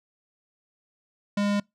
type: tone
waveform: square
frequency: 203.7 Hz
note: G#3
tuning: 33 cents flat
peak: -23 dBFS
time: 1.37-1.6 s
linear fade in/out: 5 ms
effects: noise-tail reverb RT60 0.2 s tail -26 dB re dry + low-pass 6000 Hz 12 dB/octave